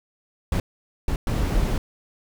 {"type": "noise bursts at uneven times", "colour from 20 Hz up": "brown", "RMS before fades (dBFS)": -22, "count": 3, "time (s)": [[0.52, 0.6], [1.08, 1.16], [1.27, 1.78]], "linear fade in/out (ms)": 2, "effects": []}